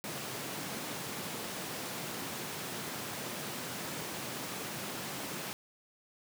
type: high-pass noise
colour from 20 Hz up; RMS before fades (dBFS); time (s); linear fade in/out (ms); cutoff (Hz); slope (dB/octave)
pink; -40; 0.04-5.53; 0; 130; 24
effects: none